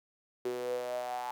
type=tone with high-pass filter sweep; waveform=sawtooth; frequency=123.47 Hz; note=B2; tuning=in tune; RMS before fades=-36 dBFS; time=0.45-1.31 s; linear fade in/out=0 ms; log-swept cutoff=380 to 870 Hz; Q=9.7; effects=none